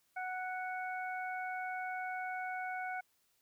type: harmonic tone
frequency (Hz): 740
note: F#5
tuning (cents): 0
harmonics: 1 / 2 / 3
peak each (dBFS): -39 / -42 / -46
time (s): 0.16-3.01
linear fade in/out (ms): 10
effects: white hiss -75 dBFS RMS until 3.41 s